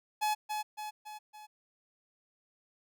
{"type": "tone with echo", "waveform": "45% pulse", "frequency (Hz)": 850, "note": "G#5", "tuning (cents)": 40, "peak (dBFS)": -28, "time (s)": [0.21, 0.35], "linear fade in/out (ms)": 20, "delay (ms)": 280, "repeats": 4, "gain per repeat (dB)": -5, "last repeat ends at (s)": 1.47, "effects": []}